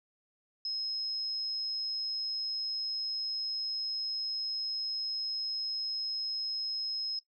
sine tone, 5140 Hz, E8, 45 cents flat, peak -32 dBFS, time 0.65-7.19 s, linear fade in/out 2 ms, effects noise-tail reverb RT60 0.1 s tail -18 dB re dry

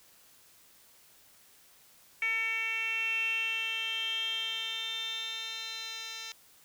10% pulse tone with band-pass filter sweep, 450 Hz, A4, 39 cents sharp, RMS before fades -34 dBFS, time 2.22-6.32 s, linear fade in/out 2 ms, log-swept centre 2300 to 4400 Hz, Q 9.3, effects white hiss -60 dBFS RMS until 6.64 s

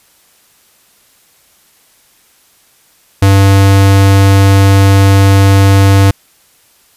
square tone, 98 Hz, G2, in tune, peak -4 dBFS, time 3.22-6.11 s, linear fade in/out 5 ms, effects white hiss -49 dBFS RMS until 6.96 s + resampled to 32000 Hz

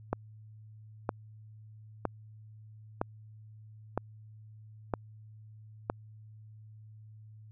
click train, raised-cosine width 1 ms, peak -15 dBFS, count 7, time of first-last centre 0.13-5.899 s, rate 1.04 Hz, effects added 108 Hz sine -49 dBFS peak until 7.51 s

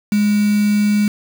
sine tone with quantisation, 207.7 Hz, G#3, in tune, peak -12 dBFS, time 0.12-1.08 s, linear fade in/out 2 ms, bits 4, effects none

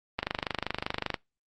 click train, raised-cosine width 0.3 ms, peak -12 dBFS, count 25, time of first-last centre 0.19-1.142 s, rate 25.2 Hz, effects noise-tail reverb RT60 0.2 s tail -24 dB re dry + Opus 24 kbps

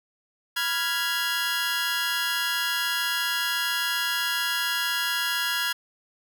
20% pulse chord, F diminished, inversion second, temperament equal, 987.8 / 1396.9 / 1661.2 Hz, Cb6 / F6 / Ab6, 0 / 0 / 0 cents, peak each -28 / -24 / -22 dBFS, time 0.56-5.73 s, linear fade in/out 10 ms, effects none

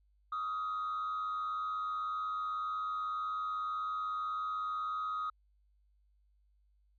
sine tone with frequency modulation, 1253 Hz, D#6, 12 cents sharp, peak -32 dBFS, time 0.32-5.3 s, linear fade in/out 5 ms, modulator 96.1 Hz, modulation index 0.58, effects tanh soft clip ceiling -32 dBFS + added 50 Hz sine -67 dBFS peak until 6.98 s

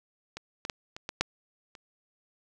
clicks, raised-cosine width 0.2 ms, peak -21 / -18 / -13 / -23 / -17 / -7 / -30 dBFS, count 7, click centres 0.37 / 0.651 / 0.698 / 0.965 / 1.091 / 1.21 / 1.752 s, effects none

